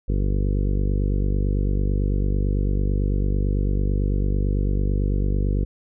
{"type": "harmonic tone", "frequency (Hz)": 49, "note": "G1", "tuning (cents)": 0, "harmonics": [1, 2, 3, 4, 5, 6, 7, 8, 9, 10], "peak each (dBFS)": [-20, -26, -30, -32, -34, -36, -37, -38, -39, -40], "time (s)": [0.08, 5.65], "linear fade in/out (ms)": 10, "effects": []}